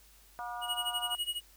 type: harmonic tone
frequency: 240 Hz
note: B3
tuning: 49 cents flat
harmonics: 3 / 4 / 5 / 6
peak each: -40 / -42 / -44 / -46 dBFS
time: 0.39-1.15 s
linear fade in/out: 0 ms
type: tone with tremolo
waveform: square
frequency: 2900 Hz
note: F#7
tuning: 35 cents flat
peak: -30 dBFS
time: 0.61-1.41 s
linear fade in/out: 50 ms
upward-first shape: sine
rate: 12 Hz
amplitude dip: 90%
effects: added 50 Hz sine -61 dBFS peak until 1.56 s + white hiss -61 dBFS RMS until 1.56 s